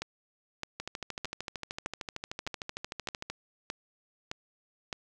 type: two click trains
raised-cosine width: 0.2 ms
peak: -19 / -17 dBFS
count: 34 / 9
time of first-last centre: 0.8-3.3 / 0.02-4.928 s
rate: 13.2 / 1.63 Hz
effects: none